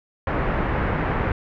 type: low-pass noise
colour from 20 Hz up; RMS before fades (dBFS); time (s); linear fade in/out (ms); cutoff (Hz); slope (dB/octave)
pink; -23; 0.27-1.32; 2; 2000; 24
effects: none